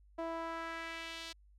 sawtooth tone with band-pass filter sweep, 329.6 Hz, E4, in tune, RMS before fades -42 dBFS, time 0.18-1.33 s, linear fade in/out 10 ms, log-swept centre 680 to 4200 Hz, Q 1.5, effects added 50 Hz sine -60 dBFS peak until 1.58 s

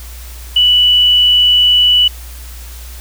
sine tone, 2960 Hz, F#7, in tune, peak -6 dBFS, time 0.56-2.08 s, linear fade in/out 5 ms, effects added 60 Hz sine -28 dBFS peak until 3 s + white hiss -36 dBFS RMS until 3 s

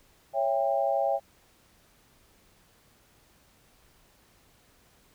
sine chord, C# diminished, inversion none, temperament just, 554.4 / 665.2 / 798.3 Hz, C#5 / E5 / G5, 0 / +16 / +31 cents, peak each -28 dBFS, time 0.33-1.2 s, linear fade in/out 50 ms, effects pink hiss -62 dBFS RMS until 5.14 s

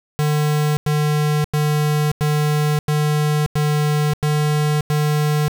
square tone bursts, 150 Hz, D3, 37 cents sharp, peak -16 dBFS, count 8, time 0.19-5.481 s, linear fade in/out 0 ms, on 580 ms, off 93 ms, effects none

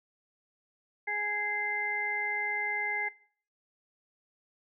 harmonic tone, 415.3 Hz, G#4, in tune, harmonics 1 / 2 / 4 / 5, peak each -44 / -37 / -37 / -32 dBFS, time 1.07-3.09 s, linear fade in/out 10 ms, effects noise-tail reverb RT60 0.5 s tail -21 dB re dry

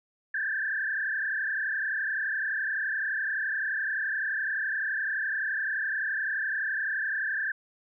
sine tone with frequency modulation, 1661.2 Hz, G#6, in tune, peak -27 dBFS, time 0.34-7.52 s, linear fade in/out 5 ms, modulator 31.7 Hz, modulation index 3.5, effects none

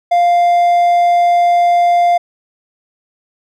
triangle tone, 698.5 Hz, F5, in tune, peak -6 dBFS, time 0.11-2.18 s, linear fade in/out 10 ms, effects none

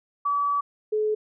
sine tone pair in turn, 1146 / 428 Hz, D6 / A4, -43 / -48 cents, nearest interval octave + perfect fourth, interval 1705 cents, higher first, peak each -21 dBFS, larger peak neither, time 0.25-0.61 / 0.92-1.15 s, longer first, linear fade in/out 10 ms, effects none

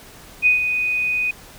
sine tone with ADSR envelope, 2489 Hz, D#7, in tune, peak -10 dBFS, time 0.42-1.31 s, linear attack 42 ms, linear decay 130 ms, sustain -8 dB, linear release 4 ms, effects pink hiss -43 dBFS RMS until 1.58 s

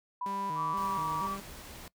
sine tone with pitch glide, 987.8 to 954.7 Hz, B5 to A#5, 0 to +41 cents, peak -33 dBFS, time 0.21-1.27 s, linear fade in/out 5 ms, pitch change -59 cents, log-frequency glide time 0.76-1.1 s
sawtooth tone with vibrato, 175.2 Hz, F3, 6 cents sharp, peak -36 dBFS, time 0.26-1.4 s, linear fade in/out 2 ms, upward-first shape square, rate 2.1 Hz, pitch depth 210 cents each way
sine tone, 1152 Hz, D6, 34 cents flat, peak -32 dBFS, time 0.55-1.38 s, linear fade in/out 50 ms
pink noise, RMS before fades -47 dBFS, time 0.77-1.88 s, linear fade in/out 2 ms
effects noise-tail reverb RT60 0.1 s tail -21 dB re dry

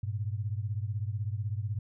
sine beating tone pair, 100 / 116 Hz, G2 / A#2, +35 / -8 cents, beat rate 16 Hz, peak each -32 / -35 dBFS, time 0.03-1.79 s, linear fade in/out 5 ms, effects none

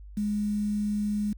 sine tone with quantisation, 208.2 Hz, G#3, 5 cents sharp, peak -25 dBFS, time 0.17-1.33 s, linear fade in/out 5 ms, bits 8, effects added 50 Hz sine -42 dBFS peak until 1.37 s

